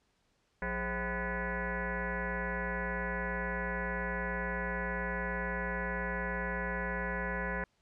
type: tone with frequency modulation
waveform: sine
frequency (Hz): 768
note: G5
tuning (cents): -36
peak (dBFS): -32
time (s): 0.62-7.64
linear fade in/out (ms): 2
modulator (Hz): 237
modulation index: 5
effects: pink hiss -74 dBFS RMS until 7.81 s + low-pass 7000 Hz 12 dB/octave